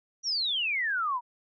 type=exponential sweep; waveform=sine; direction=down; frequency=5920 to 933 Hz; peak=-26 dBFS; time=0.23-1.21 s; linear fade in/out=50 ms; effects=none